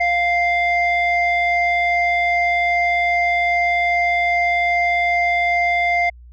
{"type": "tone pair together", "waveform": "sine", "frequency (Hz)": [698.5, 2093], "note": ["F5", "C7"], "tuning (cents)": [0, 0], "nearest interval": "octave + perfect fifth", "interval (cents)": 1900, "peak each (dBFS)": -16, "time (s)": [0, 6.1], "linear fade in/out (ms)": 10, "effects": ["tanh soft clip ceiling -11 dBFS", "added 60 Hz sine -39 dBFS peak until 6.32 s"]}